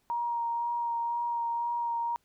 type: tone with vibrato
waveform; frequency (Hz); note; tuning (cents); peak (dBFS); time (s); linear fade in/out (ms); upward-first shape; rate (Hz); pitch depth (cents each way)
sine; 941; A#5; +16; -28; 0.1-2.16; 0; sine; 2; 14
effects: pink hiss -72 dBFS RMS until 2.24 s